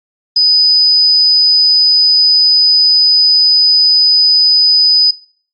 sine tone, 4991 Hz, D#8, 5 cents sharp, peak -6 dBFS, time 0.36-5.11 s, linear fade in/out 5 ms, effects noise-tail reverb RT60 0.5 s tail -22 dB re dry + Opus 32 kbps

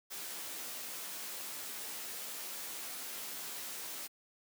white noise with comb filter, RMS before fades -43 dBFS, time 0.1-4.08 s, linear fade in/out 20 ms, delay 14 ms, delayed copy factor -0.55, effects high-pass 200 Hz 12 dB/octave

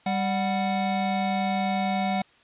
square tone pair together, 196.37 / 740 Hz, G3 / F#5, +3 / 0 cents, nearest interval octave + major seventh, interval 2297 cents, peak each -27 dBFS, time 0.06-2.22 s, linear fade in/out 5 ms, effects white hiss -58 dBFS RMS until 2.43 s + resampled to 8000 Hz

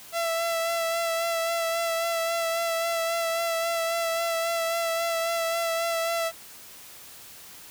sawtooth tone with vibrato, 667 Hz, E5, 20 cents sharp, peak -21 dBFS, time 0.12-6.32 s, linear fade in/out 50 ms, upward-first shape sine, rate 3.7 Hz, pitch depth 22 cents each way, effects white hiss -46 dBFS RMS until 7.7 s

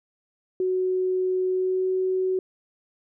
sine tone with pitch glide, 370.6 to 373.8 Hz, F#4 to F#4, +3 to +18 cents, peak -21 dBFS, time 0.6-2.39 s, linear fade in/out 2 ms, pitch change +15 cents, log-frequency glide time 1.48-1.88 s, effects none

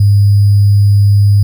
sine tone with sample-and-hold, 101.2 Hz, G#2, 44 cents flat, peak -4 dBFS, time 0-1.43 s, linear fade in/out 5 ms, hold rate 4900 Hz, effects none

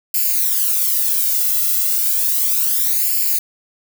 violet noise with flanger, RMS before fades -17 dBFS, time 0.14-3.39 s, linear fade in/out 5 ms, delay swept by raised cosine 0.41 to 1.51 ms, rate 0.33 Hz, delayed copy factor +1, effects none

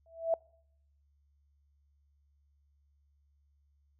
sine tone with exponential growth, 659.3 Hz, E5, in tune, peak -22 dBFS, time 0.06-0.34 s, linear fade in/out 2 ms, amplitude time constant 60 ms, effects noise-tail reverb RT60 0.7 s tail -26 dB re dry + added 71 Hz sine -67 dBFS peak until 3.99 s

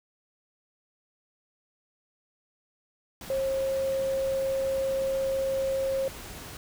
sine tone in noise, 537 Hz, C5, 45 cents sharp, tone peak -25 dBFS, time 3.3-6.08 s, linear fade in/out 2 ms, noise pink, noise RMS -42 dBFS, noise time 3.21-6.57 s, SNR +14 dB, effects none

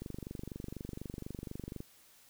click train, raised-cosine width 3 ms, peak -28 dBFS, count 44, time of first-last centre 0.02-1.804 s, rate 24.1 Hz, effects white hiss -62 dBFS RMS until 2.29 s

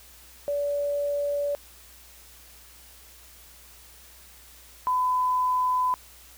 sine tone pair in turn, 575 / 1006.5 Hz, D5 / B5, -37 / +33 cents, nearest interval minor seventh, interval 970 cents, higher second, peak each -24 / -21 dBFS, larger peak second, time 0.48-1.55 / 4.87-5.94 s, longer neither, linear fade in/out 0 ms, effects added 60 Hz sine -55 dBFS peak until 6.37 s + white hiss -51 dBFS RMS until 6.37 s

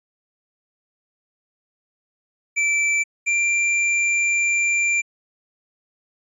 square tone pair in turn, 2329 / 2366 Hz, D7 / D7, -15 / +12 cents, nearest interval unison, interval 27 cents, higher second, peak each -18 dBFS, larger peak neither, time 2.56-3.04 / 3.26-5.02 s, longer second, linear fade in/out 20 ms, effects resampled to 24000 Hz

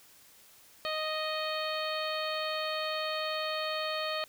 harmonic tone, 622.3 Hz, D#5, in tune, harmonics 1 / 2 / 3 / 4 / 5 / 6 / 7, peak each -35 / -37 / -41 / -41 / -41 / -43 / -40 dBFS, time 0.85-4.24 s, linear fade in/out 0 ms, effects white hiss -58 dBFS RMS until 4.28 s

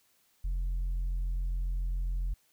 sine tone, 43.65 Hz, F1, in tune, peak -26 dBFS, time 0.44-2.34 s, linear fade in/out 10 ms, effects tanh soft clip ceiling -28 dBFS + white hiss -69 dBFS RMS until 2.52 s

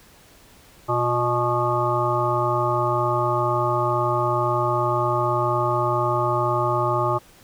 harmonic tone with a mistuned harmonic, 122 Hz, B2, 21 cents flat, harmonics 1 / 3 / 5 / 7 / 9 / 10, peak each -26 / -26 / -26 / -26 / -26 / -26 dBFS, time 0.88-7.19 s, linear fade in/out 20 ms, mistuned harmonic 3, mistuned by -40 cents, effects pink hiss -51 dBFS RMS until 7.43 s

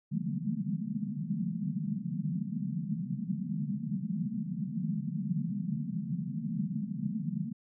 white band-pass noise, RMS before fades -34 dBFS, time 0.11-7.53 s, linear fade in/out 10 ms, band 140 to 230 Hz, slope 96 dB/octave, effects none

